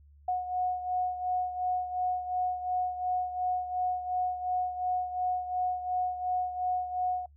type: beating tone pair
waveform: sine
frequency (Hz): 729 / 731.8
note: F#5 / F#5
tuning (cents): -26 / -19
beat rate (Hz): 2.8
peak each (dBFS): -29 / -35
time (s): 0.28-7.26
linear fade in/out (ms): 5
effects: noise-tail reverb RT60 0.1 s tail -24 dB re dry + added 72 Hz sine -54 dBFS peak until 7.36 s